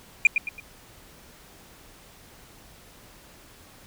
sine tone with echo, 2408 Hz, D7, 43 cents sharp, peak -9 dBFS, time 0.25-0.27 s, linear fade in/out 2 ms, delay 110 ms, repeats 3, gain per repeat -9 dB, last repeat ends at 0.6 s, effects tanh soft clip ceiling -10 dBFS + pink hiss -51 dBFS RMS until 3.86 s

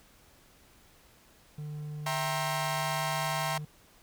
triangle tone with pitch glide, 150 to 150.87 Hz, D3 to D3, +37 to +47 cents, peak -34 dBFS, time 1.58-3.65 s, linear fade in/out 5 ms, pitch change +10 cents, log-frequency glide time 2.58-3.23 s
sawtooth chord, C dominant seventh, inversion first, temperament equal with one note detuned, 659.3 / 784 / 932.3 / 1068.5 Hz, E5 / G5 / Bb5 / C6, 0 / 0 / 0 / +36 cents, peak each -32 dBFS, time 2.06-3.58 s, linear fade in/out 5 ms
effects pink hiss -60 dBFS RMS until 4.02 s

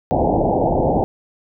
white low-pass noise, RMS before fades -17 dBFS, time 0.11-1.04 s, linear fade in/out 0 ms, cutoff 860 Hz, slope 96 dB/octave, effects none

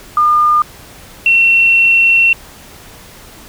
sine tone pair in turn, 1210 / 2716 Hz, D#6 / F7, -49 / -49 cents, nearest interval octave + major second, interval 1400 cents, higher second, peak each -7 / -6 dBFS, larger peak second, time 0.17-0.62 / 1.26-2.33 s, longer second, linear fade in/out 2 ms, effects pink hiss -37 dBFS RMS until 3.48 s

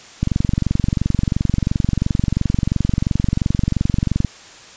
click train, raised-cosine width 5 ms, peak -4 dBFS, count 93, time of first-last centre 0.23-4.247 s, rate 22.9 Hz, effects white hiss -41 dBFS RMS until 4.76 s + resampled to 16000 Hz

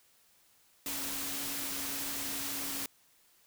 sine tone in noise, 277.2 Hz, C#4, in tune, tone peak -46 dBFS, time 0.86-2.86 s, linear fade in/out 2 ms, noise white, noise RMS -37 dBFS, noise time 0.86-2.86 s, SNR -12 dB, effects white hiss -66 dBFS RMS until 3.46 s

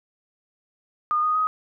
sine tone with pitch steps, 1221 / 1238.8 / 1256.8 Hz, D#6 / D#6 / D#6, -33 / -8 / +17 cents, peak -19 dBFS, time 1.11-1.47 s, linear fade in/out 0 ms, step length 120 ms, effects none

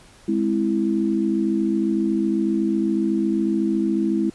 sine chord, Ab augmented, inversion none, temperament equal, 207.7 / 261.6 / 329.6 Hz, Ab3 / C4 / E4, 0 / 0 / 0 cents, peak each -22 / -26 / -21 dBFS, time 0.28-4.3 s, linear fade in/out 5 ms, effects pink hiss -50 dBFS RMS until 4.34 s + resampled to 24000 Hz

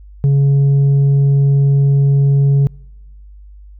sine tone with tanh clipping, 139.5 Hz, C#3, 11 cents sharp, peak -9 dBFS, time 0.24-2.67 s, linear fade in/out 0 ms, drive 3 dB, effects noise-tail reverb RT60 1.0 s tail -26 dB re dry + added 50 Hz sine -35 dBFS peak until 3.79 s

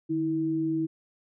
sine tone pair together, 152.06 / 322.2 Hz, D#3 / E4, -39 / -39 cents, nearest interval octave + minor second, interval 1300 cents, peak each -34 / -25 dBFS, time 0.09-0.87 s, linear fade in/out 20 ms, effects none

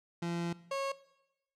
30% pulse tone pair in turn, 170.9 / 547.6 Hz, F3 / C#5, -37 / -21 cents, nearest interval octave + minor sixth, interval 2016 cents, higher second, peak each -31 / -30 dBFS, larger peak second, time 0.22-0.53 / 0.71-0.92 s, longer first, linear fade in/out 5 ms, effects noise-tail reverb RT60 0.9 s tail -18 dB re dry + low-pass 7000 Hz 12 dB/octave

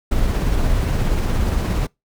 brown noise with tremolo, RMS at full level -17 dBFS, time 0.11-1.87 s, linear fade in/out 10 ms, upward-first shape sine, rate 17 Hz, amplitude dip 25%, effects noise-tail reverb RT60 0.2 s tail -25 dB re dry

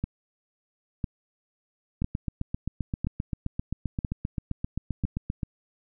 two click trains, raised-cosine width 5 ms, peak -15 / -16 dBFS, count 6 / 27, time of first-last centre 0.04-5.05 / 2.02-5.432 s, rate 0.998 / 7.62 Hz, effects none

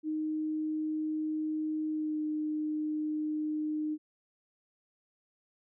sine tone with pitch glide, 310 to 305.9 Hz, D#4 to D#4, -6 to -29 cents, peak -30 dBFS, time 0.03-3.98 s, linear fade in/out 50 ms, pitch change -23 cents, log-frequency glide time 1.9-2.2 s, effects none

